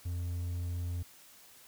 triangle tone, 87.31 Hz, F2, in tune, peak -31 dBFS, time 0.05-1.03 s, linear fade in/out 10 ms, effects white hiss -57 dBFS RMS until 1.67 s

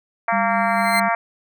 harmonic tone, 230 Hz, A#3, 23 cents flat, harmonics 3 / 4 / 5 / 6 / 7 / 8 / 9 / 10, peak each -21 / -23 / -25 / -27 / -28 / -29 / -30 / -31 dBFS, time 0.28-1.15 s, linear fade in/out 2 ms
sine tone with tremolo, 198.6 Hz, G3, 23 cents sharp, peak -23 dBFS, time 0.32-1.09 s, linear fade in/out 10 ms, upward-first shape triangle, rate 4.6 Hz, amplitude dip 35%
35% pulse tone with exponential growth, 2082 Hz, C7, 9 cents flat, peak -15 dBFS, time 0.49-1 s, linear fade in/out 5 ms, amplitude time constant 110 ms
effects none

